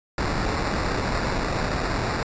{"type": "noise with sample-and-hold", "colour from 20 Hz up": "pink", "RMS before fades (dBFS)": -25, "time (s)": [0.18, 2.23], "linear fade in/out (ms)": 2, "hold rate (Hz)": 3150, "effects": ["resampled to 16000 Hz"]}